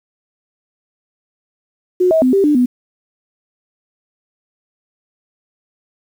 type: tone with pitch steps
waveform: sine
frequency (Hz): 363.9 / 642 / 255.5 / 392.9 / 297 / 248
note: F#4 / E5 / C4 / G4 / D4 / B3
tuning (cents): -29 / -46 / -41 / +4 / +20 / +7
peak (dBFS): -9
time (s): 2-2.66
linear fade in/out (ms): 10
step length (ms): 110
effects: 7-bit